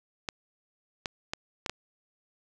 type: clicks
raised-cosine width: 0.2 ms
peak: -14 dBFS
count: 5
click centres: 0.288 / 1.058 / 1.335 / 1.662 / 1.696 s
effects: none